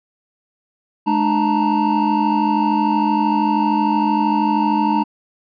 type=tone cluster; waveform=triangle; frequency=212.9 / 301 / 886 / 939 Hz; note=G#3 / D4 / A5 / A#5; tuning=+43 / +43 / +12 / +12 cents; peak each=-18 dBFS; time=1.06-5.04 s; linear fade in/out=20 ms; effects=resampled to 11025 Hz